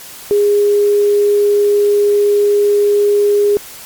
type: tone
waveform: sine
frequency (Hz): 410.6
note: G#4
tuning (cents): -20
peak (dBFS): -8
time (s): 0.31-3.57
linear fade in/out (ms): 0
effects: white hiss -33 dBFS RMS until 3.85 s + MP3 96 kbps